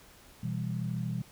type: chord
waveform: sine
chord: E minor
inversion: second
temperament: just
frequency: 123.61 / 164.81 / 197.78 Hz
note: B2 / E3 / G3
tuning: +2 / 0 / +16 cents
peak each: -34 / -35 / -37 dBFS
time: 0.43-1.22 s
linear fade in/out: 5 ms
effects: pink hiss -56 dBFS RMS until 1.31 s